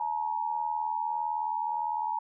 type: tone pair together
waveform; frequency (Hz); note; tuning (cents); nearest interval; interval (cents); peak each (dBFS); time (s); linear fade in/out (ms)
sine; 861 / 940.7; A5 / A#5; -38 / +15; major second; 153; -31 / -31; 0-2.19; 5
effects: none